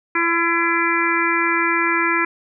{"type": "harmonic tone", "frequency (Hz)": 337.2, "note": "E4", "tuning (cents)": 39, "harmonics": [1, 3, 4, 5, 6, 7], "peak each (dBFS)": [-23, -23, -23, -23, -23, -23], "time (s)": [0.15, 2.25], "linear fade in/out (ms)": 5, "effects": []}